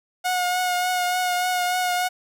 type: tone with vibrato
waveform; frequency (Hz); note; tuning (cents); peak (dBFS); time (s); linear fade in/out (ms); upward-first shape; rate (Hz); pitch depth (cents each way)
sawtooth; 724; F#5; -38; -17; 0.24-2.09; 20; triangle; 3.4; 25
effects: none